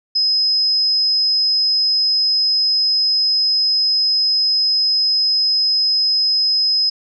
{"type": "tone", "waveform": "sine", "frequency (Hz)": 5080, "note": "D#8", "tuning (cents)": 35, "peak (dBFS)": -13, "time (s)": [0.15, 6.9], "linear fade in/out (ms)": 10, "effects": []}